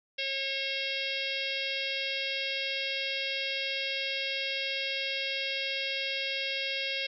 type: harmonic tone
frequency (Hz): 543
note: C#5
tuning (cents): -36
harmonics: 1 / 3 / 4 / 5 / 6 / 7 / 8 / 9 / 10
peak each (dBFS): -40 / -43 / -37 / -36 / -36 / -39 / -46 / -42 / -46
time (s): 0.18-7.07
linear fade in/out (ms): 10
effects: none